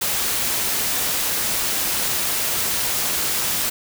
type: noise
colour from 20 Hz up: white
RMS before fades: -22 dBFS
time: 0.01-3.7 s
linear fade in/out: 10 ms
effects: none